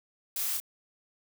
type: noise with echo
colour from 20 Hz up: blue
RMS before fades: -33 dBFS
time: 0.36-0.57 s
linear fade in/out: 2 ms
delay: 31 ms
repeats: 1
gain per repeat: -2 dB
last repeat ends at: 0.601 s
effects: none